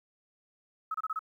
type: tone bursts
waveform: sine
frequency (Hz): 1286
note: E6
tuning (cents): -43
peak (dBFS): -30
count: 5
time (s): 0.91-1.192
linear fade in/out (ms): 5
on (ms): 34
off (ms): 28
effects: 11-bit